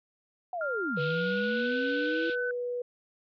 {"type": "linear two-way sweep", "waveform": "sine", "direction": "down then up", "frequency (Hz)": [740, 143.1, 336.8], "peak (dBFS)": -31, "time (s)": [0.53, 2.3], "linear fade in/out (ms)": 2, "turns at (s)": 1}
{"type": "tone with pitch glide", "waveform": "sine", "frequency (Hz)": [1396.9, 1505.8], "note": ["F6", "F#6"], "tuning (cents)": [0, 30], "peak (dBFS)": -31, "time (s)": [0.61, 2.51], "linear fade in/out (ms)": 2, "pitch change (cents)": 130, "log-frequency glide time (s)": [1.02, 1.74]}
{"type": "band-pass noise", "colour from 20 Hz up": "pink", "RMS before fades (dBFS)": -43, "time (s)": [0.96, 2.36], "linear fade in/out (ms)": 50, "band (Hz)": [2500, 4000], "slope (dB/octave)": 48}
{"type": "tone", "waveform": "sine", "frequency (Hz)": 488.8, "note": "B4", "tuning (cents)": -18, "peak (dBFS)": -30, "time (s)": [0.97, 2.82], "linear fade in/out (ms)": 5}
{"effects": []}